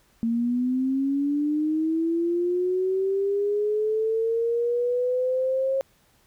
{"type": "linear sweep", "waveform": "sine", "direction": "up", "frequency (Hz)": [227.3, 540], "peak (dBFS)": -21, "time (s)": [0.23, 5.81], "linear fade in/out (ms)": 0, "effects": ["pink hiss -62 dBFS RMS until 6.26 s"]}